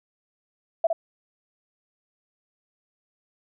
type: tone with echo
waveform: sine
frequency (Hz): 663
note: E5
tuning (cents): +10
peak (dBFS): -16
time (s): 0.84-0.87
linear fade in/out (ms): 5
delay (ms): 60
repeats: 1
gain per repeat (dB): -5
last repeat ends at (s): 0.93
effects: none